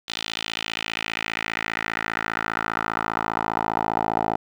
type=tone with band-pass filter sweep; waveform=10% pulse; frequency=55 Hz; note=A1; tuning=in tune; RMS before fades=-27 dBFS; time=0.08-4.36 s; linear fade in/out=5 ms; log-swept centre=3700 to 730 Hz; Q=2.4; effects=none